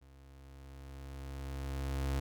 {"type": "tone with level ramp", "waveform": "35% pulse", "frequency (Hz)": 67.9, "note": "C#2", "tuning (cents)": -35, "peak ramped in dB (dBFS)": [-55, -29], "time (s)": [0.01, 2.2], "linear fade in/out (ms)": 10, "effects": []}